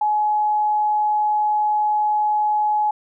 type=tone; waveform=sine; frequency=845 Hz; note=G#5; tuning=30 cents sharp; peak=-16 dBFS; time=0.01-2.91 s; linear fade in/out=5 ms; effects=none